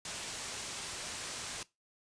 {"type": "low-pass noise", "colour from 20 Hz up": "white", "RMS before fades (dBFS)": -42, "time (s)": [0.05, 1.63], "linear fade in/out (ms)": 2, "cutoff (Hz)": 9000, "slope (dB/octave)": 24, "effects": ["noise-tail reverb RT60 0.2 s tail -19 dB re dry", "resampled to 22050 Hz"]}